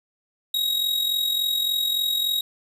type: tone with amplitude modulation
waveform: 45% pulse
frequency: 3800 Hz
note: A#7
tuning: 33 cents sharp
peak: -19 dBFS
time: 0.54-2.41 s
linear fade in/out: 5 ms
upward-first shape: sine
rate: 43.5 Hz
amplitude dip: 55%
effects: none